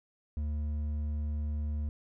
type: tone with hard clipping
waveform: sine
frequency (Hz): 75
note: D2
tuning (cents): +37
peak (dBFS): -32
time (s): 0.37-1.89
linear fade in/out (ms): 0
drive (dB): 5
effects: none